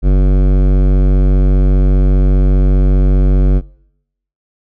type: tone with hard clipping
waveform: sine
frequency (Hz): 47.5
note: F#1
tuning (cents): +46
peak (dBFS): -8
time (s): 0.02-3.62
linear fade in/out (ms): 50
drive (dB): 16
effects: noise-tail reverb RT60 0.8 s tail -24 dB re dry